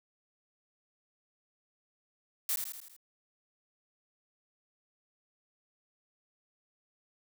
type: noise with echo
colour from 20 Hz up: blue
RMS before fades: -31 dBFS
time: 2.49-2.56 s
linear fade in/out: 2 ms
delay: 81 ms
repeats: 5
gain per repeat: -5 dB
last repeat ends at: 2.965 s
effects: none